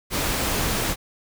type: noise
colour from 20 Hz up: pink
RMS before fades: -24 dBFS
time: 0.1-0.96 s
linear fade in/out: 50 ms
effects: none